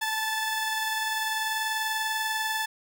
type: tone pair together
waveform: sawtooth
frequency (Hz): 880 / 1739.8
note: A5 / A6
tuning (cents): 0 / -20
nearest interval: octave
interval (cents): 1180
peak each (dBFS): -26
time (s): 0.01-2.66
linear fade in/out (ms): 10
effects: none